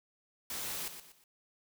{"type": "noise with echo", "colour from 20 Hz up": "white", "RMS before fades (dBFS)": -39, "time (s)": [0.5, 0.88], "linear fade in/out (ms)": 2, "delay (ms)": 120, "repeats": 3, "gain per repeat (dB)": -9, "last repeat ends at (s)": 1.24, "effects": []}